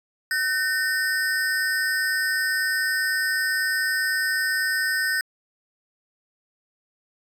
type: ring-modulated tone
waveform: square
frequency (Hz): 1671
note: G#6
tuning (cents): +10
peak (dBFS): -19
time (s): 0.31-5.21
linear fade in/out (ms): 2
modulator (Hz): 148
effects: resampled to 32000 Hz